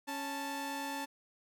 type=tone pair together; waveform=sawtooth; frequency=276.9 / 880 Hz; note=C#4 / A5; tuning=-2 / 0 cents; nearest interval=octave + minor sixth; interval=2002 cents; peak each=-37 / -35 dBFS; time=0.07-1.06 s; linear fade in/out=20 ms; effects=none